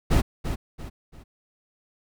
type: noise with echo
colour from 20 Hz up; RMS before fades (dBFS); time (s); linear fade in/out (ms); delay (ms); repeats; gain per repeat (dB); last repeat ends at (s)
brown; -18; 0.1-0.22; 20; 340; 3; -9; 1.24
effects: none